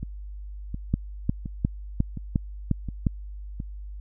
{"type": "two click trains", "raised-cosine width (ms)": 5, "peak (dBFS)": [-9, -20], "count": [7, 6], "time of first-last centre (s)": [[0.94, 3.068], [0.03, 3.601]], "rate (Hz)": [2.82, 1.4], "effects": ["added 50 Hz sine -35 dBFS peak until 4 s"]}